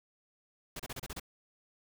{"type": "noise bursts", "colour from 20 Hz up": "pink", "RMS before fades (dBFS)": -41, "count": 7, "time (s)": [0.76, 1.198], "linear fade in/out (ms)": 5, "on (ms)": 36, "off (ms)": 31, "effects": []}